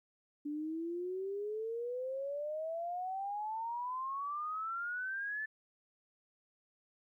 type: exponential sweep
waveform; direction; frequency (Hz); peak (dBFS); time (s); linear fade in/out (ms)
sine; up; 290 to 1760; -36; 0.45-5.46; 10
effects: 13-bit